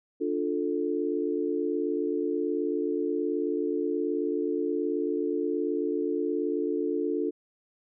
sine chord, D minor, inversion none, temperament just, 293.7 / 352.4 / 440.5 Hz, D4 / F4 / A4, 0 / +16 / +2 cents, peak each -30 dBFS, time 0.2-7.31 s, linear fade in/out 20 ms, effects none

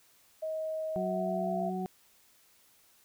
sine tone with pitch glide, 632 to 677.4 Hz, D#5 to E5, +27 to +47 cents, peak -32 dBFS, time 0.42-1.7 s, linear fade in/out 10 ms, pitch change +120 cents, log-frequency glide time 0.91-1.58 s
harmonic tone, 185.7 Hz, F#3, 7 cents sharp, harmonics 1 / 2 / 4, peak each -34 / -38 / -38 dBFS, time 0.96-1.86 s, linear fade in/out 0 ms
effects white hiss -64 dBFS RMS until 3.04 s

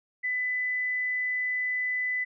sine tone, 2000 Hz, B6, 21 cents sharp, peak -26 dBFS, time 0.23-2.25 s, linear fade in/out 20 ms, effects none

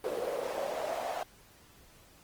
brown noise with high-pass filter sweep, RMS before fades -35 dBFS, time 0.04-1.23 s, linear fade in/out 2 ms, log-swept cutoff 470 to 710 Hz, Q 6.3, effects pink hiss -59 dBFS RMS until 2.23 s + Opus 24 kbps

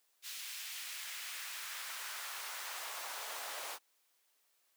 pink noise with high-pass filter sweep, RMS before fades -44 dBFS, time 0.22-3.79 s, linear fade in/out 50 ms, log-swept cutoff 2900 to 620 Hz, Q 1.1, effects white hiss -75 dBFS RMS until 4.76 s + high-pass 400 Hz 12 dB/octave

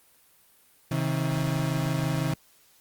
35% pulse tone pair together, 133.6 / 159.52 Hz, C3 / D#3, +36 / +43 cents, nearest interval minor third, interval 307 cents, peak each -26 dBFS, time 0.91-2.34 s, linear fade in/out 5 ms, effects white hiss -60 dBFS RMS until 2.8 s + Opus 32 kbps

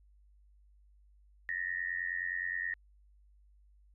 sine tone with amplitude modulation, 1854 Hz, A#6, 10 cents flat, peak -29 dBFS, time 1.49-2.74 s, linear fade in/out 0 ms, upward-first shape sine, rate 89.5 Hz, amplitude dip 95%, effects added 50 Hz sine -60 dBFS peak until 3.94 s

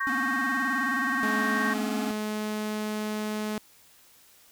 sine chord, G diminished, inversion second, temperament equal, 1108.7 / 1568 / 1864.7 Hz, Db6 / G6 / Bb6, 0 / 0 / 0 cents, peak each -30 dBFS, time 0-1.74 s, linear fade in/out 10 ms
square tone with vibrato, 257.4 Hz, C4, 28 cents flat, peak -31 dBFS, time 0.07-2.11 s, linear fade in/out 0 ms, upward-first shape square, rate 19 Hz, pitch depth 120 cents each way
sawtooth tone, 213.2 Hz, G#3, 46 cents sharp, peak -25 dBFS, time 1.23-3.58 s, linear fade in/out 0 ms
effects white hiss -57 dBFS RMS until 4.51 s

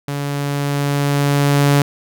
sawtooth tone with level ramp, 142.5 Hz, C#3, 48 cents sharp, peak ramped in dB -17 to -6 dBFS, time 0.08-1.82 s, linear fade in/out 2 ms, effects none

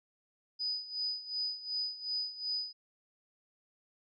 sine tone with tremolo, 4978 Hz, D#8, in tune, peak -31 dBFS, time 0.59-2.73 s, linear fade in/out 20 ms, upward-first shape sine, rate 2.7 Hz, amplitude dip 80%, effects none

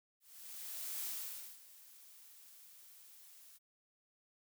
blue noise with ADSR envelope, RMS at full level -41 dBFS, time 0.2-3.59 s, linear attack 850 ms, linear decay 530 ms, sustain -18 dB, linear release 32 ms, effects none

